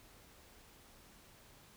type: silence
effects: pink hiss -61 dBFS RMS until 1.76 s